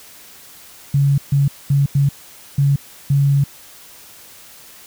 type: tone bursts at uneven times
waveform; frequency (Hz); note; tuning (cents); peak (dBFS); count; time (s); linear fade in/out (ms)
sine; 140.2; C#3; +20; -11; 6; 0.94-1.18 / 1.32-1.48 / 1.7-1.86 / 1.95-2.09 / 2.58-2.76 / 3.1-3.44; 5
effects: white hiss -42 dBFS RMS until 4.86 s